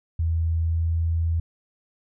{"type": "tone with pitch glide", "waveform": "sine", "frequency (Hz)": [82.1, 82.67], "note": ["E2", "E2"], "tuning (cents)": [-6, 6], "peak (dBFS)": -20, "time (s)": [0.19, 1.4], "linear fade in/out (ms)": 5, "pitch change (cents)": 12, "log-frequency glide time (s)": [0.62, 0.86], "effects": []}